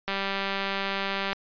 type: click train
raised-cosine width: 0.3 ms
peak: -13 dBFS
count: 246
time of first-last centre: 0.08-1.33 s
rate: 196 Hz
effects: resampled to 11025 Hz